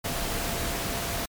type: tone in noise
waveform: sine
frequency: 684 Hz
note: F5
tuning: 36 cents flat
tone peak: -38 dBFS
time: 0.04-1.26 s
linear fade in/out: 10 ms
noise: pink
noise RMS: -30 dBFS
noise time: 0.04-1.26 s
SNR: -11 dB
effects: MP3 96 kbps